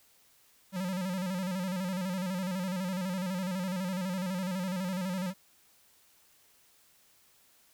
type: tone with vibrato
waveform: square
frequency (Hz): 185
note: F#3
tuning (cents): 0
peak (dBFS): -32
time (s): 0.72-5.34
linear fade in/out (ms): 50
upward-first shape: square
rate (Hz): 12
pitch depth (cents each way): 67
effects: white hiss -64 dBFS RMS until 7.73 s